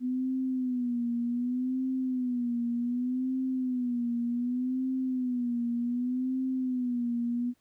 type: tone with vibrato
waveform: sine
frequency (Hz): 248.7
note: B3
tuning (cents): +12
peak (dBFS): -27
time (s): 0-7.54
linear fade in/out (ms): 50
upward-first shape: sine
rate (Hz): 0.66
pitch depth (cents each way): 82
effects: pink hiss -72 dBFS RMS until 7.6 s